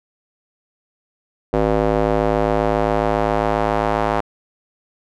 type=tone with band-pass filter sweep; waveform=square; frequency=53.7 Hz; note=A1; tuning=41 cents flat; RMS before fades=-18 dBFS; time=1.53-4.21 s; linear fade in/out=10 ms; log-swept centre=510 to 830 Hz; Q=1.5; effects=none